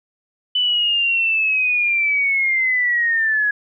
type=linear sweep; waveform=sine; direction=down; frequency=3000 to 1666 Hz; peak=-15 dBFS; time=0.55-3.51 s; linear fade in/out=5 ms; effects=none